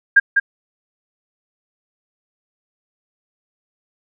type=tone with echo; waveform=sine; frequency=1609 Hz; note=G6; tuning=45 cents sharp; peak=-5 dBFS; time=0.16-0.2 s; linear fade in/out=10 ms; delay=200 ms; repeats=1; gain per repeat=-5 dB; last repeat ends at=0.4 s; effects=none